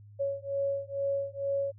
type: beating tone pair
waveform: sine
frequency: 554.4 / 556.6 Hz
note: C#5 / C#5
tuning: 0 / +7 cents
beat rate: 2.2 Hz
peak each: -32 / -32 dBFS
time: 0.19-1.72 s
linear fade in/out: 20 ms
effects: added 103 Hz sine -49 dBFS peak until 1.78 s